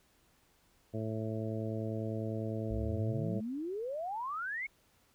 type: harmonic tone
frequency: 110 Hz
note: A2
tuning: in tune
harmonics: 1 / 2 / 3 / 4 / 5 / 6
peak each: -37 / -40 / -42 / -43 / -44 / -45 dBFS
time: 0.93-3.41 s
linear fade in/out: 20 ms
type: exponential sweep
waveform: sine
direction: up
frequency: 56.7 to 2243 Hz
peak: -35 dBFS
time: 2.7-4.67 s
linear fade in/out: 10 ms
effects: pink hiss -69 dBFS RMS until 5.14 s